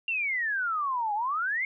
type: exponential two-way sweep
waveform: sine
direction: down then up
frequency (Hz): 2794 to 808 to 2195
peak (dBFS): -26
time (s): 0.08-1.65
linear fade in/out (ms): 2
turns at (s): 1.14
effects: none